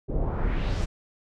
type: noise with low-pass filter sweep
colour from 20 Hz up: brown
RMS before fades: -26 dBFS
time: 0.08-0.86 s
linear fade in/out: 20 ms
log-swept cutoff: 430 to 7600 Hz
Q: 1.7
effects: none